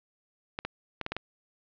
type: clicks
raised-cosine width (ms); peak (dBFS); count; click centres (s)
0.3; -16; 6; 0.589 / 0.65 / 1.013 / 1.064 / 1.12 / 1.166
effects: low-pass 4000 Hz 12 dB/octave